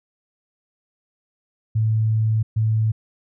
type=tone bursts at uneven times; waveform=sine; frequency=110 Hz; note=A2; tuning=in tune; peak=-16 dBFS; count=2; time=1.75-2.43 / 2.56-2.92 s; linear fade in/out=10 ms; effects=none